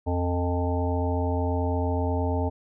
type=harmonic tone with a mistuned harmonic; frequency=88.5 Hz; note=F2; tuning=23 cents sharp; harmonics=1 / 3 / 5 / 7 / 9 / 10; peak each=-25 / -30 / -32 / -33 / -35 / -35 dBFS; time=0.06-2.5 s; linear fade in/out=20 ms; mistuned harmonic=1; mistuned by=-92 cents; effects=none